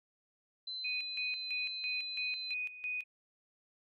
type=tone; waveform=sine; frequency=4051 Hz; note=B7; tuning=43 cents sharp; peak=-38 dBFS; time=0.67-2.54 s; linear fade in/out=5 ms
type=tone with tremolo; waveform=sine; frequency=2489 Hz; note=D#7; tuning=in tune; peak=-34 dBFS; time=0.84-3.04 s; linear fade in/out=10 ms; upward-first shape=square; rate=3 Hz; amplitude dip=75%
effects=MP3 64 kbps